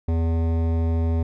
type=tone with hard clipping; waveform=sine; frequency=82.41 Hz; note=E2; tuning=in tune; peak=-21 dBFS; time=0.08-1.23 s; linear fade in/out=5 ms; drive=15 dB; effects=none